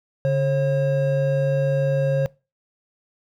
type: tone pair together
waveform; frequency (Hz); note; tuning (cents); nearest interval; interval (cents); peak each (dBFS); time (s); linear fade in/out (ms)
triangle; 142.3 / 539.9; C#3 / C#5; +46 / -46; octave + major seventh; 2308; -18; 0.25-2.26; 0
effects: noise-tail reverb RT60 0.3 s tail -24 dB re dry